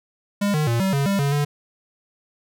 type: tone with pitch steps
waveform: square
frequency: 202.6 / 152.3 / 117.1 / 191.9 / 139.6 / 198.1 / 140.9 / 145.4 Hz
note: G#3 / D#3 / A#2 / G3 / C#3 / G3 / C#3 / D3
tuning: -43 / -37 / +8 / -37 / +13 / +18 / +29 / -17 cents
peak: -19 dBFS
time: 0.41-1.45 s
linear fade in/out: 10 ms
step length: 130 ms
effects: none